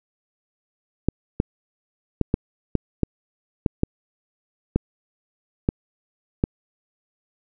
clicks, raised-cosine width 3 ms, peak -5 dBFS, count 11, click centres 1.086 / 1.401 / 2.213 / 2.341 / 2.753 / 3.033 / 3.662 / 3.834 / 4.76 / 5.689 / 6.439 s, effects none

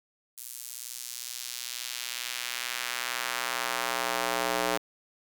square tone with high-pass filter sweep, 61.1 Hz, B1, 18 cents flat, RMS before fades -33 dBFS, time 0.37-4.78 s, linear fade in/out 10 ms, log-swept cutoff 9500 to 500 Hz, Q 0.9, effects none

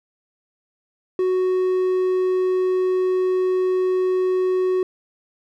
triangle tone, 370 Hz, F#4, in tune, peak -15 dBFS, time 1.19-4.83 s, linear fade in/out 2 ms, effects none

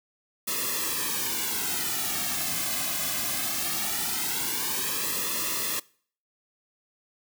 white noise with flanger, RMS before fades -29 dBFS, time 0.47-5.8 s, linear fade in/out 10 ms, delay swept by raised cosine 1.3 to 2.19 ms, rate 0.2 Hz, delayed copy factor -0.95, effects noise-tail reverb RT60 0.5 s tail -23 dB re dry

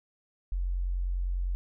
sine tone, 44.99 Hz, F#1, 48 cents flat, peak -27 dBFS, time 0.52-1.55 s, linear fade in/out 0 ms, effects none

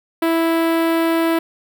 sawtooth tone with notch filter, 329.6 Hz, E4, in tune, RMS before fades -17 dBFS, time 0.22-1.39 s, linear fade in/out 5 ms, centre 6400 Hz, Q 0.52, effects none

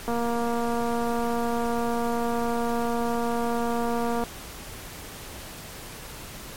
click train, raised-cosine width 1 ms, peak -15 dBFS, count 978, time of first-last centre 0.08-4.237 s, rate 235 Hz, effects pink hiss -40 dBFS RMS until 6.56 s + MP3 64 kbps

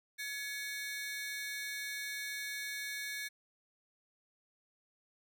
sawtooth ring-modulated tone, 1961 Hz, B6, 13 cents flat, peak -32 dBFS, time 0.18-3.29 s, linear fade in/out 20 ms, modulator 266 Hz, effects none

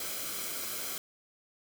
white noise with comb filter, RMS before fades -37 dBFS, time 0-0.98 s, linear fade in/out 2 ms, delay 1.1 ms, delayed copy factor -0.55, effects none

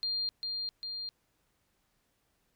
sine tone with echo, 4200 Hz, C8, 6 cents sharp, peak -30 dBFS, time 0.03-0.29 s, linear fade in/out 0 ms, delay 400 ms, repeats 2, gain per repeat -3 dB, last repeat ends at 1.09 s, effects pink hiss -75 dBFS RMS until 2.55 s

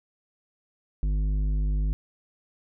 triangle tone with tanh clipping, 50.8 Hz, G#1, 38 cents flat, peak -24 dBFS, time 1.03-1.93 s, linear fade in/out 0 ms, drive 14 dB, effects none

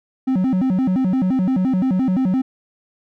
triangle tone with vibrato, 220 Hz, A3, in tune, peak -13 dBFS, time 0.27-2.42 s, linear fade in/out 10 ms, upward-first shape square, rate 5.8 Hz, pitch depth 300 cents each way, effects none

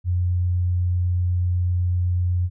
sine tone, 89.2 Hz, F2, 37 cents sharp, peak -18 dBFS, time 0.04-2.5 s, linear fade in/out 50 ms, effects none

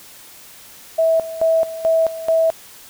sine tone with tremolo, 651 Hz, E5, 22 cents flat, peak -12 dBFS, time 0.98-2.51 s, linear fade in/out 10 ms, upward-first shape square, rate 2.3 Hz, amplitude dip 80%, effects white hiss -42 dBFS RMS until 2.89 s

